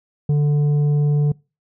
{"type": "tone with tanh clipping", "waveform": "sine", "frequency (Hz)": 146.83, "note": "D3", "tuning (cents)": 0, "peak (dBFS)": -15, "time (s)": [0.29, 1.32], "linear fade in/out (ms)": 5, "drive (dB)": 6, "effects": ["noise-tail reverb RT60 0.3 s tail -25 dB re dry"]}